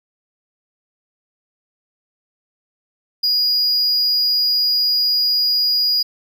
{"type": "tone", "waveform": "triangle", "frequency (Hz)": 4888, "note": "D#8", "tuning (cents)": -32, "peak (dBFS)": -13, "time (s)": [3.23, 6.03], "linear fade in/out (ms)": 10, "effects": []}